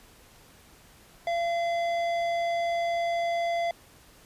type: tone with tanh clipping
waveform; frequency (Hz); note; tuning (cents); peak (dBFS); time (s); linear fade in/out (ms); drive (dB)
sine; 683; F5; -39; -27; 1.27-3.71; 2; 13
effects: pink hiss -55 dBFS RMS until 4.25 s + resampled to 32000 Hz